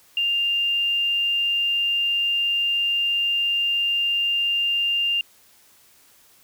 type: tone with quantisation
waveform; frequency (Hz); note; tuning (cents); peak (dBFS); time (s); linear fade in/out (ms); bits
sine; 2797; F7; +2; -19; 0.17-5.21; 2; 8
effects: white hiss -55 dBFS RMS until 6.43 s